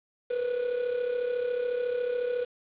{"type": "tone with amplitude modulation", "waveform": "triangle", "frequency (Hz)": 490, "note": "B4", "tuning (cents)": -14, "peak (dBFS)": -22, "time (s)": [0.3, 2.45], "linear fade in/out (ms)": 10, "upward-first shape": "sine", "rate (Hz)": 34, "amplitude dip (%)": 60, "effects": ["resampled to 8000 Hz", "8-bit"]}